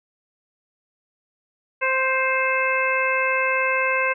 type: harmonic tone with a mistuned harmonic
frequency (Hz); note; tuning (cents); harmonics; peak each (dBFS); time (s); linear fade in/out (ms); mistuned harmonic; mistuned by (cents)
523.3; C5; 0; 1 / 2 / 3 / 4 / 5; -25 / -25 / -25 / -25 / -25; 1.81-4.14; 20; 4; +18
effects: none